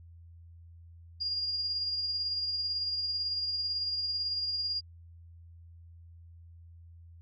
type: tone with tremolo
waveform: sine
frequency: 4826 Hz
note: D8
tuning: 46 cents sharp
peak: -28 dBFS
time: 1.2-4.81 s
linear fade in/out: 20 ms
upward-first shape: sine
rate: 18 Hz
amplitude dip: 35%
effects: added 84 Hz sine -49 dBFS peak until 7.21 s + MP3 64 kbps